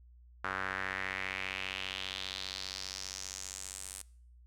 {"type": "tone with band-pass filter sweep", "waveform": "sawtooth", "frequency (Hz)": 95, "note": "F#2", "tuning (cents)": 46, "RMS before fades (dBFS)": -40, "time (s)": [0.44, 4.02], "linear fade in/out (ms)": 5, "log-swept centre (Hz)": [1400, 9200], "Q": 3.1, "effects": ["noise-tail reverb RT60 0.6 s tail -23 dB re dry", "added 60 Hz sine -55 dBFS peak until 4.46 s"]}